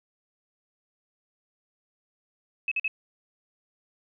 sine tone bursts, 2581 Hz, E7, 37 cents flat, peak -24 dBFS, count 3, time 2.68-2.879 s, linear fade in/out 2 ms, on 35 ms, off 47 ms, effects none

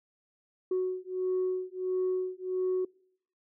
sine beating tone pair, 369.1 / 370.6 Hz, F#4 / F#4, -4 / +3 cents, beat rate 1.5 Hz, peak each -30 dBFS, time 0.71-2.85 s, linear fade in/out 5 ms, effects noise-tail reverb RT60 0.7 s tail -26 dB re dry + tanh soft clip ceiling -23 dBFS

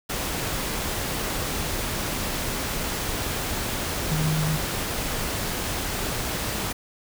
sine tone in noise, 155.56 Hz, D#3, in tune, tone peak -22 dBFS, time 4.11-4.57 s, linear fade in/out 10 ms, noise pink, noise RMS -28 dBFS, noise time 0.09-6.73 s, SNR +3 dB, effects none

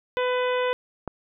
harmonic tone, 500 Hz, B4, 21 cents sharp, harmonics 1 / 2 / 3 / 4 / 5 / 6 / 7, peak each -23 / -29 / -33 / -35 / -37 / -39 / -40 dBFS, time 0.17-0.73 s, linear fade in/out 0 ms
click, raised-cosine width 1 ms, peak -16 dBFS, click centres 1.077 s
effects none

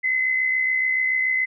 sine tone pair together, 2038 / 2105 Hz, C7 / C7, -46 / +10 cents, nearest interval minor second, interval 56 cents, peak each -19 / -30 dBFS, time 0.03-1.46 s, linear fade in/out 20 ms, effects none

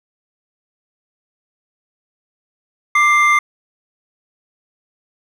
triangle tone pair together, 1182.8 / 2093 Hz, D6 / C7, +12 / 0 cents, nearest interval minor seventh, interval 988 cents, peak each -11 dBFS, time 2.95-3.39 s, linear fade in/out 5 ms, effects none

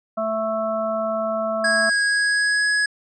harmonic tone, 220.1 Hz, A3, 1 cent sharp, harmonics 1 / 3 / 5 / 6, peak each -30 / -22 / -32 / -29 dBFS, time 0.17-1.9 s, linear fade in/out 10 ms
square tone with pitch glide, 1647 to 1677.7 Hz, G#6 to G#6, -15 to +17 cents, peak -18 dBFS, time 1.64-2.86 s, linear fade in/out 5 ms, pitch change +32 cents, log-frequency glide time 1.99-2.68 s
effects resampled to 22050 Hz

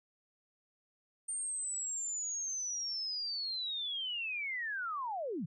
sine linear sweep, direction down, 8840 to 130.81 Hz, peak -35 dBFS, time 1.28-5.46 s, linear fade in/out 10 ms, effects none

